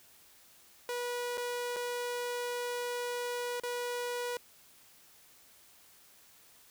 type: tone with dropouts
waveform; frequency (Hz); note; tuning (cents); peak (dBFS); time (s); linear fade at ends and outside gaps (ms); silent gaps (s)
sawtooth; 486.4; B4; -26; -30; 0.89-4.37; 1; 1.373-1.378 / 1.762-1.766 / 3.599-3.635
effects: white hiss -60 dBFS RMS until 6.7 s